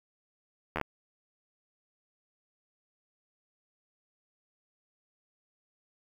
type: slowing click train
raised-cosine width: 0.5 ms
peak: -16 dBFS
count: 5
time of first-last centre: 0.76-0.813 s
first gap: 12 ms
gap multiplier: 1.07
effects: 8-bit